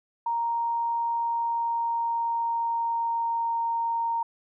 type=tone with pitch glide; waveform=sine; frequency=932.3 to 925.3 Hz; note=A#5 to A#5; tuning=0 to -13 cents; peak=-24 dBFS; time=0.26-4.23 s; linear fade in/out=5 ms; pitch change=-13 cents; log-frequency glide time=1.09-3.63 s; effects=none